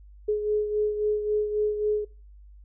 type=beating tone pair; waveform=sine; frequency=421.3 / 425 Hz; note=G#4 / G#4; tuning=+25 / +40 cents; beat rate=3.7 Hz; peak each=-23 / -31 dBFS; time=0.28-2.05 s; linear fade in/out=10 ms; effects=noise-tail reverb RT60 0.4 s tail -24 dB re dry + added 50 Hz sine -46 dBFS peak until 2.64 s